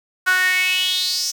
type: tone with high-pass filter sweep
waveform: sawtooth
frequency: 368.4 Hz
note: F#4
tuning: 7 cents flat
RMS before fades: -19 dBFS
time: 0.26-1.32 s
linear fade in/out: 20 ms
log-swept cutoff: 1400 to 5900 Hz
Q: 6.4
effects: 7-bit